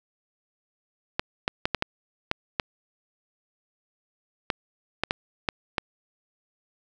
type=clicks; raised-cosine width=0.3 ms; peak=-7 dBFS; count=12; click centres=1.195 / 1.479 / 1.655 / 1.747 / 1.824 / 2.314 / 2.598 / 4.502 / 5.036 / 5.109 / 5.488 / 5.782 s; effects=none